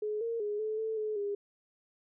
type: tone with pitch steps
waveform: sine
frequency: 423.8 / 461.4 / 415.8 / 433.1 / 441.8 / 428.9 / 406.2 Hz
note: G#4 / A#4 / G#4 / A4 / A4 / A4 / G#4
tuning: +35 / -18 / +2 / -27 / +7 / -44 / -38 cents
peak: -31 dBFS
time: 0.02-1.35 s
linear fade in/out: 5 ms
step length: 190 ms
effects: none